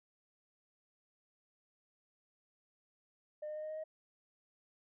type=tone with pitch steps; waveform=sine; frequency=605 / 609.6 / 614.2 / 618.8 / 623.4 / 628.1 Hz; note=D#5 / D#5 / D#5 / D#5 / D#5 / D#5; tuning=-49 / -36 / -23 / -10 / +3 / +16 cents; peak=-38 dBFS; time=3.42-3.84 s; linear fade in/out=10 ms; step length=70 ms; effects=tanh soft clip ceiling -37 dBFS